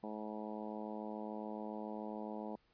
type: harmonic tone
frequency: 107.1 Hz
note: A2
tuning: 46 cents flat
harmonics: 2 / 3 / 4 / 5 / 6 / 7 / 8 / 9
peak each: -45 / -49 / -50 / -50 / -51 / -52 / -52 / -54 dBFS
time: 0.03-2.56 s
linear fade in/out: 5 ms
effects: pink hiss -74 dBFS RMS until 2.73 s + resampled to 11025 Hz